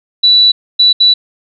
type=tone bursts at uneven times; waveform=sine; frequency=3951 Hz; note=B7; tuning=in tune; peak=-4 dBFS; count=3; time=0.23-0.52 / 0.79-0.93 / 1-1.14 s; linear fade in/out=10 ms; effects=none